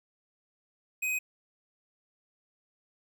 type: tone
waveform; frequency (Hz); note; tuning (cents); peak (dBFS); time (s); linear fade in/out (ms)
square; 2513; D#7; +17; -29; 1.02-1.19; 10
effects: 11-bit